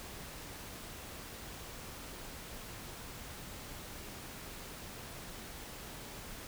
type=silence; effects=pink hiss -47 dBFS RMS until 6.47 s